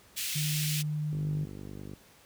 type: high-pass noise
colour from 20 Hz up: pink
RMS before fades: -34 dBFS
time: 0.16-0.83 s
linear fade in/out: 20 ms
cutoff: 2400 Hz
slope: 24 dB/octave
type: tone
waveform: sine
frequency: 151.1 Hz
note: D3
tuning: 50 cents sharp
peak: -29 dBFS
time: 0.35-1.45 s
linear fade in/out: 10 ms
type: click train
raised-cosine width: 3 ms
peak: -29 dBFS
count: 41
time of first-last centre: 1.13-1.935 s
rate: 49.7 Hz
effects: pink hiss -58 dBFS RMS until 2.25 s + high-pass 60 Hz 12 dB/octave